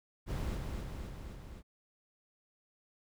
brown noise with echo, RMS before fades -36 dBFS, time 0.26-0.59 s, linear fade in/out 50 ms, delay 260 ms, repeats 4, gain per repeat -3 dB, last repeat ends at 1.63 s, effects none

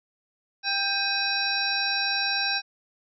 harmonic tone with a mistuned harmonic, 791 Hz, G5, 15 cents sharp, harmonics 1 / 2 / 3 / 5 / 6 / 7, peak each -33 / -29 / -31 / -30 / -34 / -29 dBFS, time 0.63-2.62 s, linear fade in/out 50 ms, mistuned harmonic 3, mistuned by +100 cents, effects none

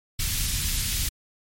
pink band-stop noise, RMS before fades -26 dBFS, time 0.19-1.09 s, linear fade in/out 5 ms, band 110 to 3100 Hz, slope 12 dB/octave, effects MP3 64 kbps

